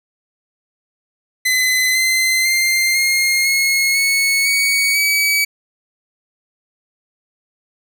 sawtooth tone with pitch steps, 2028 / 2062 / 2097 / 2133 / 2169 / 2205 / 2242 / 2280 Hz, B6 / C7 / C7 / C7 / C#7 / C#7 / C#7 / C#7, +45 / -26 / +3 / +33 / -38 / -10 / +19 / +48 cents, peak -10 dBFS, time 1.45-5.45 s, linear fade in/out 10 ms, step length 500 ms, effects none

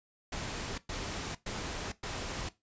pink noise bursts, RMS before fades -38 dBFS, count 4, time 0.32-2.49 s, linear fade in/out 5 ms, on 460 ms, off 110 ms, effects noise-tail reverb RT60 0.2 s tail -17 dB re dry + resampled to 16000 Hz

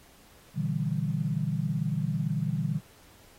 sine chord, E minor seventh, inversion second, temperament equal with one note detuned, 120.3 / 146.83 / 164.81 / 196 Hz, B2 / D3 / E3 / G3, -45 / 0 / 0 / 0 cents, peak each -34 / -30 / -31 / -34 dBFS, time 0.54-2.81 s, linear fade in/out 50 ms, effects pink hiss -57 dBFS RMS until 3.38 s + AAC 48 kbps

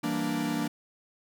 45% pulse chord, E half-diminished seventh, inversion none, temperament equal, 164.81 / 196 / 233.1 / 293.7 Hz, E3 / G3 / Bb3 / D4, 0 / 0 / 0 / 0 cents, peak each -36 / -37 / -32 / -31 dBFS, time 0.03-0.68 s, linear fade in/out 10 ms, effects none

